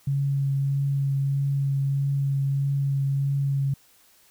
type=tone with vibrato; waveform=sine; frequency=138.59 Hz; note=C#3; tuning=in tune; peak=-21 dBFS; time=0.07-3.74 s; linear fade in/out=5 ms; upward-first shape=triangle; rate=1.6 Hz; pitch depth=14 cents each way; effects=white hiss -58 dBFS RMS until 4.3 s